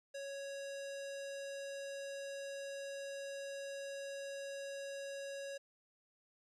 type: tone with low-pass filter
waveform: square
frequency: 554.4 Hz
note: C#5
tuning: in tune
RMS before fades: -45 dBFS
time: 0.14-5.58 s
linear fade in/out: 10 ms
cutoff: 7600 Hz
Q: 1.5
effects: 13-bit